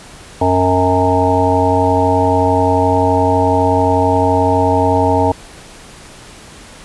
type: harmonic tone with a mistuned harmonic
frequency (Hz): 91.6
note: F#2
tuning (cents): -17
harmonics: 1 / 3 / 5 / 7 / 9 / 10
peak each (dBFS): -17 / -17 / -17 / -17 / -17 / -17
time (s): 0.41-5.32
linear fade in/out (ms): 5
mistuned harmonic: 1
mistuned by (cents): +16
effects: pink hiss -37 dBFS RMS until 6.84 s + resampled to 24000 Hz